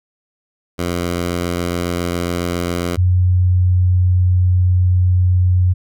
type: tone pair in turn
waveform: 10% pulse / sine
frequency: 87.31 / 90.79 Hz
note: F2 / F#2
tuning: 0 / -32 cents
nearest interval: minor second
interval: 68 cents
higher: second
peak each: -10 dBFS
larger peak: neither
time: 0.78-2.97 / 2.97-5.74 s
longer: second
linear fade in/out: 20 ms
effects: none